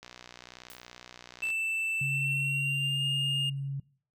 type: click train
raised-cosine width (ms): 0.2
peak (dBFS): -28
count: 91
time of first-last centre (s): 0.03-1.503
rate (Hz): 61.1
type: noise with exponential decay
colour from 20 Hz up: blue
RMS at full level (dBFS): -45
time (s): 0.7-0.87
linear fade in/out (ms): 2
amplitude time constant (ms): 36
type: tone with pitch glide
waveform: triangle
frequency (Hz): 2655 to 2829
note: E7 to F7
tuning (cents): +12 to +22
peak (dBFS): -27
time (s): 1.42-3.5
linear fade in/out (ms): 10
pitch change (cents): +110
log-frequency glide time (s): 2.03-3.04
type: tone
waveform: sine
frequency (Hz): 138.2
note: C#3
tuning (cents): -5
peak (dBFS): -31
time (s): 2.01-3.8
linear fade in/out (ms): 5
effects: noise-tail reverb RT60 0.5 s tail -22 dB re dry